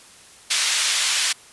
pink band-pass noise, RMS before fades -21 dBFS, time 0.5-1.33 s, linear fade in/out 10 ms, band 2400 to 9000 Hz, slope 12 dB/octave, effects white hiss -47 dBFS RMS until 1.52 s + resampled to 24000 Hz

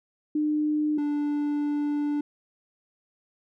sine / triangle tone pair in turn, 301.8 / 293 Hz, D4 / D4, +47 / -4 cents, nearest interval minor second, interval 51 cents, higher first, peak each -22 dBFS, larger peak neither, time 0.35-0.98 / 0.98-2.21 s, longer second, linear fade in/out 5 ms, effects none

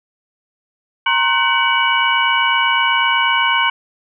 sine tone cluster, 935 / 1063 / 1512 / 2271 / 2944 Hz, A#5 / C6 / F#6 / C#7 / F#7, +5 / +27 / +37 / +41 / -9 cents, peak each -19 dBFS, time 1.06-3.7 s, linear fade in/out 5 ms, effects none

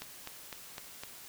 click train, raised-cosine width 0.2 ms, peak -23 dBFS, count 5, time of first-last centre 0.02-1.035 s, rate 3.94 Hz, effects white hiss -50 dBFS RMS until 1.28 s

